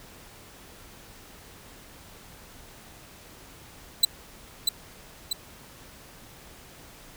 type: tone with echo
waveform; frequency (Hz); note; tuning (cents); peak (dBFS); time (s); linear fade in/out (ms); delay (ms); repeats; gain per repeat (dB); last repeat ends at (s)
sawtooth; 4000; B7; +21; -11; 4.03-4.05; 5; 640; 2; -5; 5.33
effects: pink hiss -49 dBFS RMS until 7.16 s